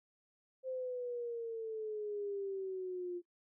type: exponential sweep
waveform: sine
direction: down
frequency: 523.3 to 349.2 Hz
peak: -37 dBFS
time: 0.63-3.22 s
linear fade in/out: 50 ms
effects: noise-tail reverb RT60 0.1 s tail -18 dB re dry